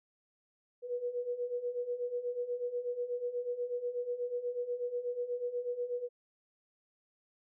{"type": "beating tone pair", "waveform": "sine", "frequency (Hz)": [482.4, 490.6], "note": ["B4", "B4"], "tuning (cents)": [-41, -12], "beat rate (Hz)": 8.2, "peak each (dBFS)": [-39, -35], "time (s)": [0.82, 6.09], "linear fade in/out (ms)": 50, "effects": []}